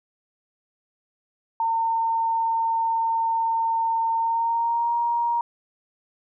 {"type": "tone with pitch glide", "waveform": "sine", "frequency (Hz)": [909, 942.1], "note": ["A#5", "A#5"], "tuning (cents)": [-44, 18], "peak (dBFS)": -20, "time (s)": [1.6, 5.41], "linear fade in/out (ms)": 2, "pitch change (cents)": 62, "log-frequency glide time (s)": [4.15, 4.95], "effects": []}